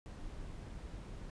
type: noise with amplitude modulation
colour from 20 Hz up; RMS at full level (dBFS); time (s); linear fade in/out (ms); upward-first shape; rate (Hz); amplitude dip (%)
brown; -45; 0.06-1.3; 0; sine; 279; 25
effects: resampled to 22050 Hz

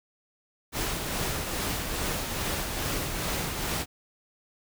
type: noise with tremolo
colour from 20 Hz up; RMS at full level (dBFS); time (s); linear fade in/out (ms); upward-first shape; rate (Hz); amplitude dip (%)
pink; -29; 0.72-3.86; 50; triangle; 2.4; 40
effects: none

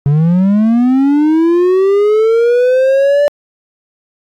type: linear sweep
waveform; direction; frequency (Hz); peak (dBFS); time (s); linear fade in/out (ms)
triangle; up; 138.59 to 587.3; -5; 0.06-3.28; 0
effects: AAC 64 kbps

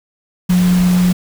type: tone in noise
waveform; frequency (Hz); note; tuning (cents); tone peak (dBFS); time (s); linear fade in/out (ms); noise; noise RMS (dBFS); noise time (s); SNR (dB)
sine; 180; F#3; -47; -9; 0.49-1.13; 10; pink; -25; 0.49-1.13; +13
effects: none

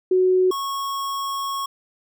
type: tone pair in turn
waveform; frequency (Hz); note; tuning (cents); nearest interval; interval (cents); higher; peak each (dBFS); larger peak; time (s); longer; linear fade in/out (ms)
sine / square; 370 / 1099.8; F#4 / C#6; 0 / -14; octave + perfect fifth; 1886; second; -14 / -25; first; 0.11-0.51 / 0.51-1.66; second; 5
effects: none

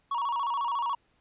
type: tone with vibrato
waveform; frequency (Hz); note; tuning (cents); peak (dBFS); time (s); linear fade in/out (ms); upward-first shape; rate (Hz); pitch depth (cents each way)
triangle; 1027; C6; -33; -25; 0.11-0.95; 5; square; 14; 140
effects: pink hiss -69 dBFS RMS until 1.2 s + resampled to 8000 Hz

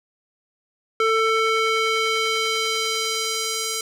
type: tone with band-pass filter sweep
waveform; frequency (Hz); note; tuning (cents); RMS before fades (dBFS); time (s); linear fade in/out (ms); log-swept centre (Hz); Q
square; 444.9; A4; +19; -22; 1-3.81; 2; 1400 to 7000; 0.94
effects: none

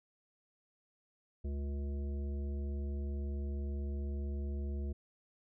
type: harmonic tone with a mistuned harmonic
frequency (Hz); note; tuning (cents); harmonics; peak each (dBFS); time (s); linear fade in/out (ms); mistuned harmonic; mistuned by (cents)
71; C#2; +42; 1 / 3 / 5 / 7 / 9; -35 / -46 / -49 / -56 / -59; 1.44-4.93; 10; 7; -55
effects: none

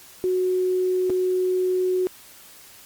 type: tone with dropouts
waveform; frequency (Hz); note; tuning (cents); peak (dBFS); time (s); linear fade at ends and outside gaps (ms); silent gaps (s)
sine; 368.2; F#4; -8; -19; 0.24-2.07; 0; 1.097-1.102
effects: white hiss -47 dBFS RMS until 2.85 s + Opus 48 kbps

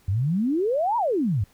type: exponential two-way sweep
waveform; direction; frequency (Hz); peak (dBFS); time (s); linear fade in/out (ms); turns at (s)
sine; up then down; 88.9 to 988 to 88.9; -20; 0.08-1.44; 5; 0.97
effects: pink hiss -59 dBFS RMS until 1.53 s

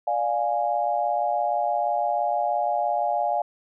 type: chord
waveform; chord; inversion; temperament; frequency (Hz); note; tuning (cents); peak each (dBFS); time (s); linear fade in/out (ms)
sine; D diminished; none; equal with one note detuned; 587.3 / 704.5 / 830.6; D5 / F5 / Ab5; 0 / +15 / 0; -28 / -24 / -26; 0.07-3.42; 5
effects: none

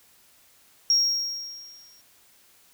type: tone with exponential decay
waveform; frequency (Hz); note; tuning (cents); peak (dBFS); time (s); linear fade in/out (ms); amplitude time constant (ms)
triangle; 5588; F8; 0; -13; 0.9-2.01; 1; 240
effects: tanh soft clip ceiling -14 dBFS + white hiss -58 dBFS RMS until 2.73 s

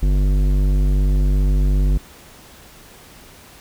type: tone with tanh clipping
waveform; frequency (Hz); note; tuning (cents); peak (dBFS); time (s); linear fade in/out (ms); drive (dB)
sine; 48.69; G1; -11; -15; 0.02-1.98; 10; 14
effects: pink hiss -44 dBFS RMS until 3.6 s

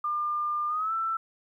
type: tone with pitch glide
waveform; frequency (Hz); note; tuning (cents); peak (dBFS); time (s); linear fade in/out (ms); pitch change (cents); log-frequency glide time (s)
sine; 1200 to 1331.5; D6 to E6; +37 to +17; -26; 0.04-1.17; 5; +180; 0.68-0.93
effects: 11-bit

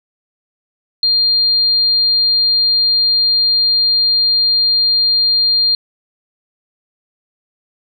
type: tone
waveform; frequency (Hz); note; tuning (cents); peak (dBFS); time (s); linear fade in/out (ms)
sine; 4200; C8; +6; -10; 1.03-5.75; 2
effects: none

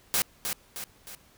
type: noise with echo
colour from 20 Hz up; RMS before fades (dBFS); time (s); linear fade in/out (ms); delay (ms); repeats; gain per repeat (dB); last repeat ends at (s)
white; -25; 0.14-0.22; 0; 310; 3; -6; 1.15
effects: pink hiss -59 dBFS RMS until 1.37 s

